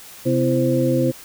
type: tone cluster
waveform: sine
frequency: 133.1 / 255.6 / 335.8 / 523 Hz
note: C3 / C4 / E4 / C5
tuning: +30 / -40 / +32 / -1 cents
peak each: -21 dBFS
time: 0.25-1.12 s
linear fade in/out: 20 ms
effects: white hiss -41 dBFS RMS until 1.24 s